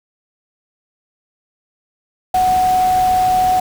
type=tone in noise; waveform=sine; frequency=740 Hz; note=F#5; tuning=in tune; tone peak=-11 dBFS; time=2.34-3.6 s; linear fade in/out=5 ms; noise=pink; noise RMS=-28 dBFS; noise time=2.34-3.6 s; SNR=+14 dB; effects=none